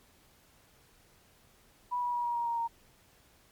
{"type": "tone with pitch steps", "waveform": "sine", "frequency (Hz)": [980, 971, 962.1, 953.2, 944.4, 935.7, 927.1], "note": ["B5", "B5", "B5", "A#5", "A#5", "A#5", "A#5"], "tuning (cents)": [-14, -30, -46, 38, 22, 6, -10], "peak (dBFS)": -29, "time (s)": [1.91, 2.68], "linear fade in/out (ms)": 20, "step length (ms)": 110, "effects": ["pink hiss -63 dBFS RMS until 3.51 s", "MP3 96 kbps"]}